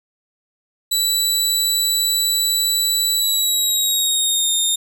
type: tone with pitch glide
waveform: 20% pulse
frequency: 3951 to 3665 Hz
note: B7 to A#7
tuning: 0 to -30 cents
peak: -10 dBFS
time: 0.91-4.76 s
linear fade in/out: 10 ms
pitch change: -130 cents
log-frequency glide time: 3.14-4.51 s
effects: none